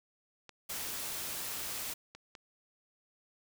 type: clicks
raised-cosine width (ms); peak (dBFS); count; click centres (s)
0.2; -31; 5; 0.493 / 1.253 / 1.779 / 2.15 / 2.352
type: noise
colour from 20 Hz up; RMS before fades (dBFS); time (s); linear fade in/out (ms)
white; -39; 0.69-1.94; 10
effects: none